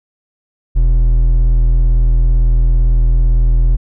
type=tone with hard clipping; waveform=triangle; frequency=41.07 Hz; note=E1; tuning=6 cents flat; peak=-9 dBFS; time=0.75-3.77 s; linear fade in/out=20 ms; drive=9 dB; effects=none